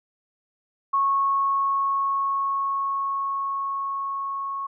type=tone with level ramp; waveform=sine; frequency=1100 Hz; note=C#6; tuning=14 cents flat; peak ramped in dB=-18 to -27 dBFS; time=0.93-4.67 s; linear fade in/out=10 ms; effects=none